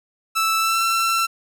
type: tone with pitch glide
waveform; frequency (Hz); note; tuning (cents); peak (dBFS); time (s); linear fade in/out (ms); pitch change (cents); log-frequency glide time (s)
sawtooth; 1318.5 to 1344.7; E6 to E6; 0 to +34; -14; 0.35-1.27; 20; +34; 0.58-0.81
effects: none